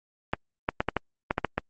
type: clicks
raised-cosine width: 0.5 ms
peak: -9 dBFS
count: 9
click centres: 0.335 / 0.689 / 0.805 / 0.887 / 0.967 / 1.309 / 1.381 / 1.447 / 1.58 s
effects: Opus 24 kbps